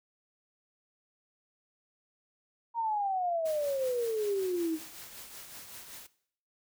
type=exponential sweep; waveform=sine; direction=down; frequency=943 to 311.1 Hz; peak=-28 dBFS; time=2.74-4.79 s; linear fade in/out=50 ms
type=noise with tremolo; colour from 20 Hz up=white; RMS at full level=-45 dBFS; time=3.45-6.07 s; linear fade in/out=10 ms; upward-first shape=triangle; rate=5.3 Hz; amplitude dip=50%
effects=noise-tail reverb RT60 0.6 s tail -18 dB re dry